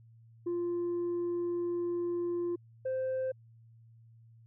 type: tone pair in turn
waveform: sine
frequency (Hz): 347.7 / 521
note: F4 / C5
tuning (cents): -8 / -7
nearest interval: perfect fifth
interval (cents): 701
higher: second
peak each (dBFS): -28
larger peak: neither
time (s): 0.46-2.56 / 2.85-3.32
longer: first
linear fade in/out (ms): 10
effects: tanh soft clip ceiling -29 dBFS + added 114 Hz sine -55 dBFS peak until 4.46 s